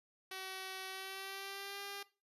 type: tone with pitch glide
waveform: 5% pulse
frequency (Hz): 378.9 to 400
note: F#4 to G4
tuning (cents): +41 to +35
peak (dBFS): -32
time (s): 0.31-2.03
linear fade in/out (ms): 5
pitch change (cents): +94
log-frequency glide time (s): 0.87-1.8
effects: noise-tail reverb RT60 0.3 s tail -18 dB re dry + resampled to 32000 Hz